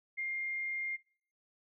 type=tone; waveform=sine; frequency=2116 Hz; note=C7; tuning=19 cents sharp; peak=-34 dBFS; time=0.17-0.97 s; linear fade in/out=20 ms; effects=noise-tail reverb RT60 0.5 s tail -22 dB re dry